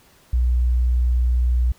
sine tone, 61.1 Hz, B1, 18 cents flat, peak -15 dBFS, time 0.33-1.72 s, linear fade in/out 5 ms, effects pink hiss -54 dBFS RMS until 1.78 s

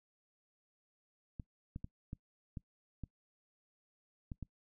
clicks, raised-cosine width 5 ms, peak -30 dBFS, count 8, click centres 1.398 / 1.761 / 1.844 / 2.131 / 2.572 / 3.037 / 4.318 / 4.427 s, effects noise-tail reverb RT60 0.1 s tail -23 dB re dry

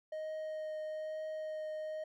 triangle tone with vibrato, 622.3 Hz, D#5, in tune, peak -36 dBFS, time 0.12-2.04 s, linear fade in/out 5 ms, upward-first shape triangle, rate 1.1 Hz, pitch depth 10 cents each way, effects none

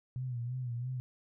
sine tone with vibrato, 123.47 Hz, B2, in tune, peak -34 dBFS, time 0.16-1 s, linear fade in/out 0 ms, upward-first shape sine, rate 3 Hz, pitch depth 78 cents each way, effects none

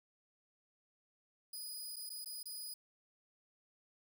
15% pulse tone with dropouts, 4959 Hz, D#8, 7 cents flat, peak -37 dBFS, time 1.53-2.74 s, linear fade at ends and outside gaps 5 ms, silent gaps 1.96-1.965 / 2.094-2.101 / 2.246-2.258 / 2.43-2.456 s, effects none

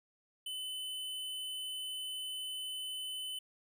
square tone, 3024 Hz, F#7, 37 cents sharp, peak -39 dBFS, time 0.46-3.39 s, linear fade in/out 5 ms, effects none

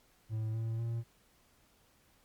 triangle tone with pitch steps, 110 / 112.9 / 115.87 Hz, A2 / A2 / A#2, 0 / +45 / -10 cents, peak -31 dBFS, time 0.29-1.04 s, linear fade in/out 50 ms, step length 250 ms, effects pink hiss -68 dBFS RMS until 2.24 s + Opus 48 kbps

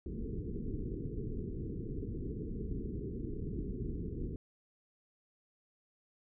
pink low-pass noise, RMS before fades -39 dBFS, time 0.06-4.36 s, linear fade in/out 2 ms, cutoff 450 Hz, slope 96 dB/octave, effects none

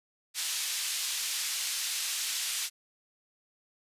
pink band-pass noise, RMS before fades -33 dBFS, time 0.34-2.7 s, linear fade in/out 50 ms, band 3300 to 11000 Hz, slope 12 dB/octave, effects resampled to 32000 Hz

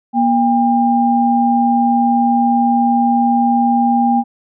sine tone pair together, 238.5 / 801 Hz, A#3 / G5, +40 / +37 cents, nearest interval octave + major sixth, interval 2097 cents, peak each -13 dBFS, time 0.13-4.24 s, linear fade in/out 50 ms, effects none

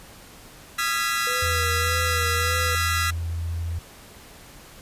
sawtooth chord, F half-diminished seventh, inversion third, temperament equal with one note detuned, 1244.5 / 1361.9 / 1661.2 / 1975.5 Hz, Eb6 / F6 / Ab6 / Cb7, 0 / -44 / 0 / 0 cents, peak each -26 / -23 / -26 / -24 dBFS, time 0.78-3.11 s, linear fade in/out 10 ms
sine tone with vibrato, 489.3 Hz, B4, 16 cents flat, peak -31 dBFS, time 1.27-2.75 s, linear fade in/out 0 ms, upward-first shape sine, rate 1.7 Hz, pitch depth 49 cents each way
sine tone, 83.8 Hz, E2, 29 cents sharp, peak -25 dBFS, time 1.42-3.79 s, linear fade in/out 5 ms
effects pink hiss -46 dBFS RMS until 4.81 s + resampled to 32000 Hz

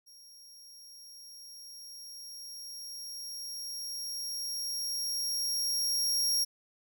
sawtooth tone with level ramp, 5588 Hz, F8, in tune, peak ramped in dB -50 to -23 dBFS, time 0.06-6.45 s, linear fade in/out 20 ms, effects none

